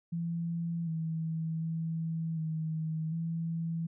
sine tone with pitch steps, 168.4 / 161.5 / 163 / 158.7 / 165.2 Hz, E3 / E3 / E3 / D#3 / E3, +37 / -35 / -19 / +35 / +4 cents, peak -31 dBFS, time 0.12-3.87 s, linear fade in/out 10 ms, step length 750 ms, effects none

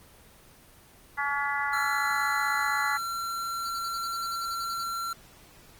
harmonic tone, 283.8 Hz, C#4, 41 cents sharp, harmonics 3 / 4 / 5 / 6 / 7, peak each -32 / -32 / -32 / -32 / -32 dBFS, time 1.17-2.98 s, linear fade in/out 20 ms
square tone, 1363 Hz, F6, 43 cents flat, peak -31 dBFS, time 1.73-5.13 s, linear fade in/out 2 ms
sine tone bursts, 4500 Hz, C#8, 25 cents sharp, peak -39 dBFS, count 13, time 3.65-4.835 s, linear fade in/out 5 ms, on 45 ms, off 50 ms
effects pink hiss -54 dBFS RMS until 5.79 s + Opus 24 kbps

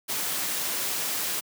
white noise, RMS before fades -29 dBFS, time 0.08-1.41 s, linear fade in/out 20 ms, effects high-pass 150 Hz 12 dB/octave

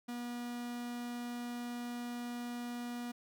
45% pulse tone, 241.2 Hz, B3, 41 cents flat, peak -39 dBFS, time 0.08-3.12 s, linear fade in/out 10 ms, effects none

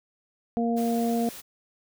harmonic tone, 233 Hz, A#3, 1 cent flat, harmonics 1 / 2 / 3, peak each -24 / -30 / -30 dBFS, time 0.57-1.29 s, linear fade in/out 0 ms
white noise, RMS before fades -42 dBFS, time 0.76-1.42 s, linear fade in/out 20 ms
effects none

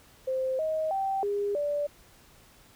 sine tone with pitch steps, 522 / 630 / 777 / 406.6 / 583 Hz, C5 / D#5 / G5 / G#4 / D5, -4 / +21 / -16 / -37 / -13 cents, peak -26 dBFS, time 0.27-1.87 s, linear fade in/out 10 ms, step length 320 ms, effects pink hiss -57 dBFS RMS until 2.75 s

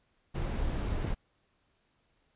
brown noise, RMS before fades -32 dBFS, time 0.34-1.15 s, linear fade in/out 20 ms
clicks, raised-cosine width 2 ms, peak -25 / -25 dBFS, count 2, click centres 1.045 / 1.051 s
effects pink hiss -73 dBFS RMS until 2.35 s + resampled to 8000 Hz

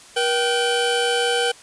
square tone cluster, 479.2 / 777 / 1544 / 3048 Hz, A#4 / G5 / G6 / G7, +48 / -16 / -27 / -49 cents, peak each -22 / -26 / -27 / -25 dBFS, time 0.16-1.52 s, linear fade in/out 10 ms, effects white hiss -45 dBFS RMS until 1.62 s + resampled to 22050 Hz

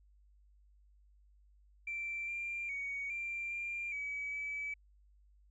sine tone with pitch steps, 2347 / 2380 / 2241 / 2368 / 2386 / 2280 / 2295 Hz, D7 / D7 / C#7 / D7 / D7 / C#7 / D7, -2 / +22 / +18 / +14 / +27 / +48 / -40 cents, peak -36 dBFS, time 1.87-4.74 s, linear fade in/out 5 ms, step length 410 ms, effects tanh soft clip ceiling -32 dBFS + added 50 Hz sine -62 dBFS peak until 5.5 s

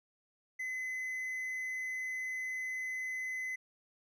triangle tone, 2031 Hz, B6, 48 cents sharp, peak -34 dBFS, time 0.59-3.56 s, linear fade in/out 10 ms, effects none

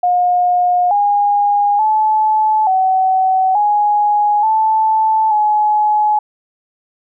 sine tone with pitch steps, 716 / 818 / 864 / 755 / 832 / 876 / 846 Hz, F5 / G#5 / A5 / F#5 / G#5 / A5 / G#5, +43 / -26 / -32 / +35 / +3 / -8 / +32 cents, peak -10 dBFS, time 0.03-6.19 s, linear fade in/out 5 ms, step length 880 ms, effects none

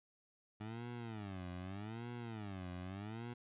20% pulse tone with vibrato, 104 Hz, G#2, 3 cents sharp, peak -39 dBFS, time 0.6-3.34 s, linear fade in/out 10 ms, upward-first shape sine, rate 0.82 Hz, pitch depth 260 cents each way, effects resampled to 8000 Hz

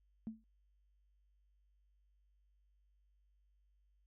sine tone with exponential decay, 221.2 Hz, A3, 9 cents sharp, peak -36 dBFS, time 0.27-0.44 s, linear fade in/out 0 ms, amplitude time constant 36 ms, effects tanh soft clip ceiling -33 dBFS + added 50 Hz sine -70 dBFS peak until 4.06 s

